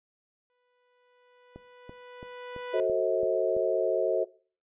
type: tone with exponential growth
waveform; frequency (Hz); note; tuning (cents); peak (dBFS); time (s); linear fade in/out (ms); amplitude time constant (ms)
sawtooth; 493.9; B4; 0; -29; 0.5-2.8; 0; 500
type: click train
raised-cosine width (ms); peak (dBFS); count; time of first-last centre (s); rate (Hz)
2; -29; 7; 1.56-3.567; 2.99
type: chord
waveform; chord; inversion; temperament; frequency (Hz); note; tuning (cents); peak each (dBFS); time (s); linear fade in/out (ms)
sine; F# diminished seventh; none; just; 370 / 444 / 532.8 / 639.4; F#4 / A4 / C5 / Eb5; 0 / +16 / +31 / +47; -29; 2.73-4.25; 20
effects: noise-tail reverb RT60 0.4 s tail -19 dB re dry + resampled to 8000 Hz